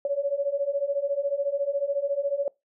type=beating tone pair; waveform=sine; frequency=554.4 / 568.4 Hz; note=C#5 / C#5; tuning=0 / +43 cents; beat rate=14 Hz; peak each=-28 / -26 dBFS; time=0.05-2.48 s; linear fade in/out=2 ms; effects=noise-tail reverb RT60 0.2 s tail -24 dB re dry